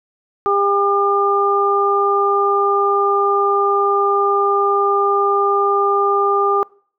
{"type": "harmonic tone", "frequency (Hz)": 401.1, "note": "G4", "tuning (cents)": 40, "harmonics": [1, 2, 3], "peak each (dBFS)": [-17, -21, -16], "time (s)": [0.46, 6.63], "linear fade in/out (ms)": 0, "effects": ["noise-tail reverb RT60 0.5 s tail -24 dB re dry"]}